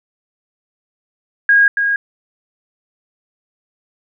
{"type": "tone with echo", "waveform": "sine", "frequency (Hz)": 1635, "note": "G#6", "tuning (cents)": -28, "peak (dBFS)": -7, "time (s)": [1.49, 1.68], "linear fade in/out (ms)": 2, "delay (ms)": 280, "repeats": 1, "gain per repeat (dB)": -6, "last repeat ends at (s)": 1.96, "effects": []}